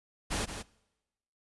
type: noise with echo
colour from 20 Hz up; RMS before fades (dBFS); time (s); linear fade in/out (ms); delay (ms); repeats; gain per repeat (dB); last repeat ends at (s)
pink; -32; 0.3-0.46; 20; 170; 1; -8; 0.63
effects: noise-tail reverb RT60 1.0 s tail -23 dB re dry + resampled to 24000 Hz